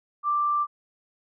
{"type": "tone", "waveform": "sine", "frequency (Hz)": 1178, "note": "D6", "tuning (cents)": 5, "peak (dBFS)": -21, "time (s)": [0.23, 0.67], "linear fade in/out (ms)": 50, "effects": []}